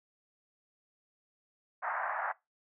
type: band-pass noise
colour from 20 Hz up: pink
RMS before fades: -35 dBFS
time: 1.82-2.33 s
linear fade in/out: 20 ms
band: 680 to 1800 Hz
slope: 48 dB/octave
effects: noise-tail reverb RT60 0.2 s tail -21 dB re dry